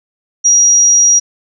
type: tone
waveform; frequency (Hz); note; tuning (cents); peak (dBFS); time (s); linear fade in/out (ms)
sine; 5740; F8; +47; -5; 0.44-1.2; 20
effects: none